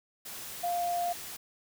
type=tone in noise; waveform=sine; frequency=700 Hz; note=F5; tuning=4 cents sharp; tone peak=-28 dBFS; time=0.63-1.13 s; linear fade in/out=10 ms; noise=white; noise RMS=-42 dBFS; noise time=0.25-1.37 s; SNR=+11 dB; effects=none